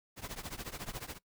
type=noise with tremolo; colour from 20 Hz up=pink; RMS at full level=-39 dBFS; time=0.16-1.19 s; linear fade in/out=50 ms; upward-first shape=triangle; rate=14 Hz; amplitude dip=95%; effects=noise-tail reverb RT60 0.1 s tail -20 dB re dry